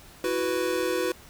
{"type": "chord", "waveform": "square", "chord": "E suspended second", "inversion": "none", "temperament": "equal", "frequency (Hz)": [329.6, 370, 493.9], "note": ["E4", "F#4", "B4"], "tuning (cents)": [0, 0, 0], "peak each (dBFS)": [-32, -29, -29], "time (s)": [0.24, 1.12], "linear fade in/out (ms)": 2, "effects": ["pink hiss -50 dBFS RMS until 1.29 s"]}